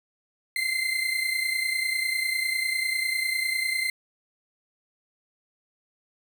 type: tone pair together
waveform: 35% pulse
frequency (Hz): 2063 / 2093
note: C7 / C7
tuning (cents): -25 / 0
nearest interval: unison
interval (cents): 25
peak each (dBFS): -26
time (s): 0.56-3.9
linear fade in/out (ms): 2
effects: none